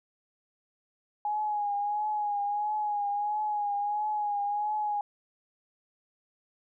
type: tone with vibrato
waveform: sine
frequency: 830.6 Hz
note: G#5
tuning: in tune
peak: -27 dBFS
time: 1.25-5.01 s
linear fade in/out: 2 ms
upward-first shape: triangle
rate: 1.5 Hz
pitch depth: 47 cents each way
effects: none

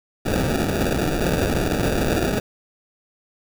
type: noise with sample-and-hold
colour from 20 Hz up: blue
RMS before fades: -21 dBFS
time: 0.25-2.4 s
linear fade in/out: 10 ms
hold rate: 1050 Hz
effects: none

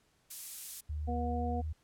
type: noise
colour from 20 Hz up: violet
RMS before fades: -38 dBFS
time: 0.3-0.81 s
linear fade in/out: 10 ms
type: tone with pitch glide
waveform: sine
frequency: 75.4 to 78.01 Hz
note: D2 to D#2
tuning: +46 to +5 cents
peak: -34 dBFS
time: 0.89-1.73 s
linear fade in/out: 10 ms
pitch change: +59 cents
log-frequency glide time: 1.26-1.53 s
type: harmonic tone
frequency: 241.2 Hz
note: B3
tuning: 41 cents flat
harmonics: 1 / 2 / 3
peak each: -37 / -40 / -37 dBFS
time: 1.07-1.62 s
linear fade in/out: 20 ms
effects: pink hiss -71 dBFS RMS until 1.83 s + low-pass 11000 Hz 12 dB/octave

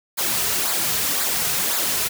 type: noise with flanger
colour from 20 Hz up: white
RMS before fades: -22 dBFS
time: 0.17-2.09 s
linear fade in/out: 20 ms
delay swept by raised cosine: 0.33 to 3.63 ms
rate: 1.9 Hz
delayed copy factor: -0.6
effects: none

